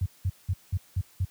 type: tone bursts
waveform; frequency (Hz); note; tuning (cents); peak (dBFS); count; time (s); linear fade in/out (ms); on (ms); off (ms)
sine; 92.5; F#2; 0; -22; 6; 0.01-1.248; 5; 48; 190
effects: white hiss -58 dBFS RMS until 1.3 s + high-pass 60 Hz 12 dB/octave